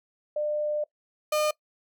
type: tone pair in turn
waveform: sine / 35% pulse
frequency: 599 / 607.4 Hz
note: D5 / D#5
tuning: +34 / -42 cents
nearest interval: unison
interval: 24 cents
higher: second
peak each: -25 / -21 dBFS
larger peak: second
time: 0.36-0.84 / 1.32-1.51 s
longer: first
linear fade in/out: 5 ms
effects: noise-tail reverb RT60 0.1 s tail -22 dB re dry